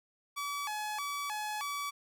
sawtooth tone with vibrato, 985 Hz, B5, 5 cents flat, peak -31 dBFS, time 0.36-1.91 s, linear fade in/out 20 ms, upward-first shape square, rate 1.6 Hz, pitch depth 260 cents each way, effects none

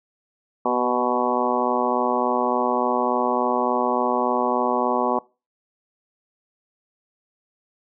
harmonic tone with a mistuned harmonic, 123.47 Hz, B2, in tune, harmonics 2 / 3 / 4 / 5 / 6 / 7 / 8 / 9, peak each -27 / -27 / -27 / -27 / -27 / -27 / -27 / -27 dBFS, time 0.65-5.19 s, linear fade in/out 5 ms, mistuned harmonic 3, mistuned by +32 cents, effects noise-tail reverb RT60 0.3 s tail -23 dB re dry

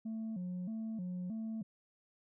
sine tone with vibrato, 200.1 Hz, G3, 36 cents sharp, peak -35 dBFS, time 0.05-1.63 s, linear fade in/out 10 ms, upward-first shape square, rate 1.6 Hz, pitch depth 180 cents each way, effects tanh soft clip ceiling -36 dBFS

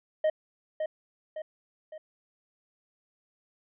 triangle tone with echo, 622.3 Hz, D#5, in tune, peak -20 dBFS, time 0.24-0.3 s, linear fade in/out 5 ms, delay 560 ms, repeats 3, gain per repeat -6 dB, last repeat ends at 1.98 s, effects resampled to 8000 Hz

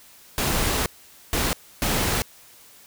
pink noise bursts at uneven times, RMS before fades -23 dBFS, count 3, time 0.38-0.86 / 1.33-1.53 / 1.82-2.22 s, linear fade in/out 0 ms, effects white hiss -50 dBFS RMS until 2.86 s

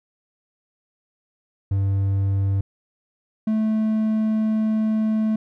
triangle tone pair in turn, 98 / 217.9 Hz, G2 / A3, 0 / -17 cents, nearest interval octave + major second, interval 1383 cents, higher second, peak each -16 dBFS, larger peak neither, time 1.71-2.61 / 3.47-5.36 s, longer second, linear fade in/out 5 ms, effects none

